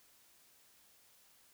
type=silence; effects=white hiss -66 dBFS RMS until 1.53 s